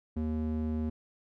square tone with band-pass filter, 77.78 Hz, D#2, in tune, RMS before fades -32 dBFS, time 0.16-0.9 s, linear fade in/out 10 ms, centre 200 Hz, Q 1.7, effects none

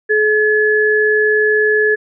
sine tone pair together, 427 / 1708 Hz, G#4 / G#6, +48 / +48 cents, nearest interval 2 octaves, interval 2400 cents, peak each -13 dBFS, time 0.09-1.96 s, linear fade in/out 20 ms, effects none

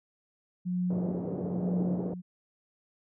sine tone with tremolo, 180 Hz, F#3, 47 cents flat, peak -26 dBFS, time 0.65-2.22 s, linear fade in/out 20 ms, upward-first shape sine, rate 1.1 Hz, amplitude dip 75%
white band-pass noise, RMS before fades -36 dBFS, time 0.9-2.14 s, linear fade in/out 5 ms, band 110 to 510 Hz, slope 24 dB/octave
effects none

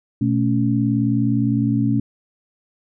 sine tone cluster, 121.1 / 219.7 / 279.1 Hz, B2 / A3 / C#4, -34 / -2 / +12 cents, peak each -20 dBFS, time 0.21-2 s, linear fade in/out 5 ms, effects none

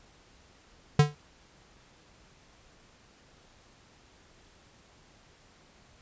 square tone with exponential decay, 147.4 Hz, D3, 7 cents sharp, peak -14 dBFS, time 0.99-1.15 s, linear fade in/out 5 ms, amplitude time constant 33 ms, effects pink hiss -59 dBFS RMS until 6.01 s + resampled to 16000 Hz

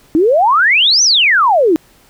sine exponential two-way sweep, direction up then down, 299 to 6210 to 299 Hz, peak -7 dBFS, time 0.15-1.76 s, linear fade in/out 0 ms, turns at 1.03 s, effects pink hiss -48 dBFS RMS until 2.09 s

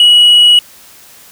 triangle tone with tanh clipping, 2919 Hz, F#7, 24 cents flat, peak -3 dBFS, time 0-0.59 s, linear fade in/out 2 ms, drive 6 dB, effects white hiss -39 dBFS RMS until 1.31 s

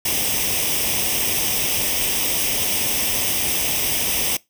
white noise with comb filter, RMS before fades -21 dBFS, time 0.05-4.37 s, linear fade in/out 5 ms, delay 0.35 ms, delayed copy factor +0.7, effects noise-tail reverb RT60 0.2 s tail -22 dB re dry

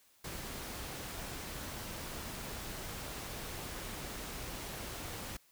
pink noise, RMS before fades -43 dBFS, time 0.24-5.37 s, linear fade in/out 5 ms, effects white hiss -67 dBFS RMS until 5.51 s

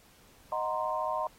sine chord, C half-diminished seventh, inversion first, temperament equal, 622.3 / 740 / 932.3 / 1046.5 Hz, Eb5 / Gb5 / Bb5 / C6, 0 / 0 / 0 / 0 cents, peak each -34 / -37 / -34 / -34 dBFS, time 0.52-1.27 s, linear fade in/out 2 ms, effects pink hiss -60 dBFS RMS until 1.38 s + AAC 48 kbps

